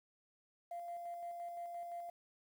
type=tone with tremolo; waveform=sine; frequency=692 Hz; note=F5; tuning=16 cents flat; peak=-40 dBFS; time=0.71-2.1 s; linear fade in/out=5 ms; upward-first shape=square; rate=5.8 Hz; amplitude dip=30%; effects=tanh soft clip ceiling -38 dBFS + 11-bit